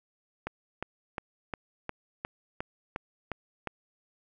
click train, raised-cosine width 0.5 ms, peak -18 dBFS, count 10, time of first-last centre 0.47-3.673 s, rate 2.81 Hz, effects none

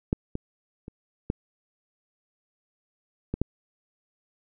clicks, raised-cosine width 3 ms, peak -10 / -17 / -26 / -12 / -15 / -10 dBFS, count 6, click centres 0.129 / 0.354 / 0.881 / 1.301 / 3.34 / 3.416 s, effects none

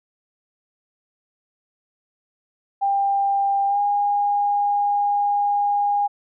sine tone with pitch glide, 795 to 815.9 Hz, G5 to G#5, +24 to -31 cents, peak -17 dBFS, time 2.81-6.08 s, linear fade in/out 20 ms, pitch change +45 cents, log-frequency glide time 3.67-3.79 s, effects none

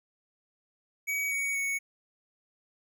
square tone with pitch steps, 2265 / 2243 / 2221 Hz, C#7 / C#7 / C#7, +37 / +20 / +3 cents, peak -29 dBFS, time 1.07-1.79 s, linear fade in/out 20 ms, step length 240 ms, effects none

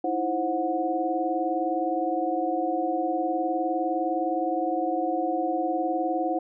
sine tone cluster, 313.8 / 333.4 / 527 / 732 Hz, D#4 / E4 / C5 / F#5, +15 / +20 / +12 / -19 cents, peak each -30 / -30 / -31 / -27 dBFS, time 0.04-6.39 s, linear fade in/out 5 ms, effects none

